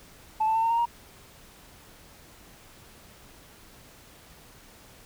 sine tone with pitch steps, 871 / 884.7 / 898.6 / 912.7 / 927.1 / 941.6 Hz, A5 / A5 / A5 / A#5 / A#5 / A#5, -18 / +9 / +36 / -37 / -10 / +17 cents, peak -20 dBFS, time 0.4-0.856 s, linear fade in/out 10 ms, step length 76 ms, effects tanh soft clip ceiling -18 dBFS + pink hiss -52 dBFS RMS until 5.05 s

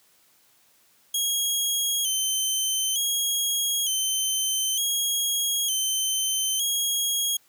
15% pulse tone with vibrato, 3187 Hz, G7, 28 cents sharp, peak -16 dBFS, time 1.14-7.37 s, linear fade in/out 5 ms, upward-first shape square, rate 0.55 Hz, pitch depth 56 cents each way, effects white hiss -61 dBFS RMS until 7.48 s + high-pass 80 Hz 12 dB/octave

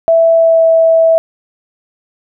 sine tone with pitch glide, 660 to 653.9 Hz, E5 to E5, +2 to -14 cents, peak -5 dBFS, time 0.08-1.18 s, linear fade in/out 0 ms, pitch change -16 cents, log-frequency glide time 0.35-0.64 s, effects none

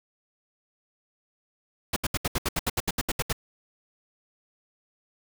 pink noise bursts, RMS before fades -26 dBFS, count 14, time 1.93-3.328 s, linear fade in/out 5 ms, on 33 ms, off 72 ms, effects none

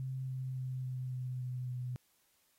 sine tone with pitch steps, 131.3 / 130.24 / 129.19 / 128.15 / 127.12 / 126.1 / 125.08 Hz, C3 / C3 / C3 / C3 / C3 / B2 / B2, +6 / -8 / -22 / -36 / -50 / +36 / +22 cents, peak -36 dBFS, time 0-1.96 s, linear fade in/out 0 ms, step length 280 ms, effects white hiss -73 dBFS RMS until 2.58 s + AAC 48 kbps

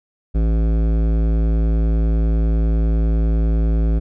sine tone with hard clipping, 55 Hz, A1, in tune, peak -16 dBFS, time 0.34-4 s, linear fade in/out 20 ms, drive 15 dB, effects none

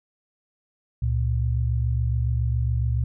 sine tone pair together, 69.36 / 116.54 Hz, C#2 / A#2, +2 / 0 cents, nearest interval major sixth, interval 898 cents, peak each -23 dBFS, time 1.02-3.04 s, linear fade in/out 5 ms, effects none

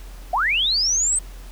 sine linear sweep, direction up, 640 to 8372 Hz, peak -17 dBFS, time 0.33-1.19 s, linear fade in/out 5 ms, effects added 43 Hz sine -35 dBFS peak until 1.51 s + pink hiss -47 dBFS RMS until 1.51 s

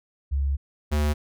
sine / square tone pair in turn, 69.3 / 74.53 Hz, C#2 / D2, 0 / +26 cents, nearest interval minor second, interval 126 cents, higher second, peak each -21 dBFS, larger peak neither, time 0.31-0.57 / 0.91-1.14 s, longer first, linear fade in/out 20 ms, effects none

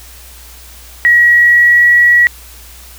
sine tone with pitch glide, 1912 to 1926.4 Hz, A#6 to B6, +43 to -44 cents, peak -4 dBFS, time 1.05-2.27 s, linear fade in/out 0 ms, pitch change +13 cents, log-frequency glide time 1.25-1.9 s, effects added 60 Hz sine -36 dBFS peak until 2.98 s + white hiss -37 dBFS RMS until 2.98 s

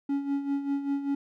triangle tone with tremolo, 280 Hz, C#4, 18 cents sharp, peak -22 dBFS, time 0.09-1.15 s, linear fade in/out 5 ms, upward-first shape sine, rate 5.1 Hz, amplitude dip 65%, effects none

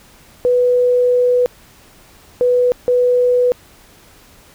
sine tone bursts at uneven times, 493.9 Hz, B4, in tune, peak -10 dBFS, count 3, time 0.45-1.46 / 2.41-2.72 / 2.88-3.52 s, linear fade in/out 0 ms, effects pink hiss -46 dBFS RMS until 4.54 s

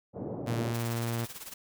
pink band-pass noise, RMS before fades -37 dBFS, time 0.13-0.75 s, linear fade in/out 50 ms, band 110 to 670 Hz, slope 24 dB/octave
sawtooth tone, 116.54 Hz, A#2, in tune, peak -26 dBFS, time 0.46-1.26 s, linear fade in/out 20 ms
white noise with tremolo, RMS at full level -41 dBFS, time 0.74-1.54 s, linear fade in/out 5 ms, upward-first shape sine, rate 18 Hz, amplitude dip 75%
effects none

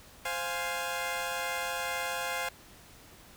15% pulse chord, F minor, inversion second, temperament equal, 523.3 / 698.5 / 830.6 Hz, C5 / F5 / Ab5, 0 / 0 / 0 cents, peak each -30 dBFS, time 0.25-2.49 s, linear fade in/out 5 ms, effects pink hiss -54 dBFS RMS until 3.36 s

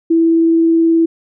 sine tone with vibrato, 329.6 Hz, E4, in tune, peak -8 dBFS, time 0.1-1.06 s, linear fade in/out 10 ms, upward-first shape triangle, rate 19 Hz, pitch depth 9 cents each way, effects none

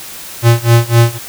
square tone with tremolo, 117.1 Hz, A#2, 8 cents sharp, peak -4 dBFS, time 0.42-1.19 s, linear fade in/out 50 ms, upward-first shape sine, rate 3.9 Hz, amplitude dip 95%, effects white hiss -29 dBFS RMS until 1.28 s

